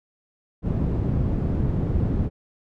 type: low-pass noise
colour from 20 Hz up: white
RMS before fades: -23 dBFS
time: 0.62-2.3 s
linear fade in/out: 50 ms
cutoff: 160 Hz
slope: 12 dB/octave
effects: none